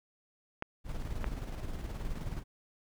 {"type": "clicks", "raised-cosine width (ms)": 0.5, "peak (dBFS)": -20, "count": 2, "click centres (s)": [0.624, 1.243]}
{"type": "noise with tremolo", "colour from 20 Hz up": "brown", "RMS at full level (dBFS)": -36, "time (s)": [0.84, 2.44], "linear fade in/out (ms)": 50, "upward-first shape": "square", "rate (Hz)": 19, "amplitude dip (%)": 40}
{"effects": []}